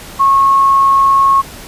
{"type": "tone", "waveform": "sine", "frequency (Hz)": 1093, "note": "C#6", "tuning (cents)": -25, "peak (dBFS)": -6, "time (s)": [0.19, 1.42], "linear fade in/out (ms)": 20, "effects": ["pink hiss -32 dBFS RMS until 1.67 s", "resampled to 32000 Hz"]}